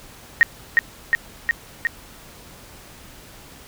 sine tone with echo, 1864.7 Hz, A#6, in tune, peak -8 dBFS, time 0.41-0.43 s, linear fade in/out 0 ms, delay 360 ms, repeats 4, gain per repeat -2 dB, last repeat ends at 1.87 s, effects pink hiss -44 dBFS RMS until 3.67 s

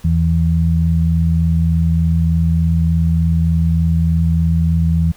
sine tone pair together, 81.43 / 164.8 Hz, E2 / E3, -21 / 0 cents, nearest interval octave, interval 1221 cents, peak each -14 dBFS, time 0.04-5.12 s, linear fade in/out 10 ms, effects pink hiss -46 dBFS RMS until 5.16 s

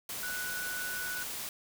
sine tone in noise, 1480 Hz, F#6, in tune, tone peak -36 dBFS, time 0.23-1.23 s, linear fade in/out 2 ms, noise white, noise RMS -39 dBFS, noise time 0.09-1.49 s, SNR 0 dB, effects none

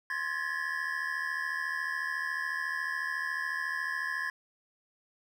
triangle tone cluster, 1052 / 1669 / 1743 / 1911 Hz, C6 / G#6 / A6 / A#6, +9 / +8 / -17 / +43 cents, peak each -38 / -33 / -34 / -39 dBFS, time 0.1-4.3 s, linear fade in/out 2 ms, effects none

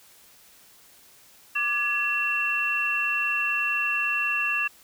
sine tone cluster, 1182 / 1687 / 2711 Hz, D6 / G#6 / E7, +11 / +27 / +48 cents, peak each -32 / -29 / -24 dBFS, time 1.55-4.68 s, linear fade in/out 10 ms, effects white hiss -54 dBFS RMS until 4.83 s

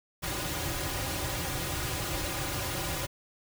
pink noise with comb filter, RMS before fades -33 dBFS, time 0.22-3.07 s, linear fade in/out 20 ms, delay 4.5 ms, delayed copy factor -0.95, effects none

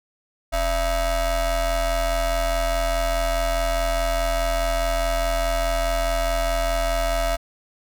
45% pulse ring-modulated tone, 314.6 Hz, D#4, 19 cents sharp, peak -17 dBFS, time 0.52-7.37 s, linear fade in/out 20 ms, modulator 357 Hz, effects none

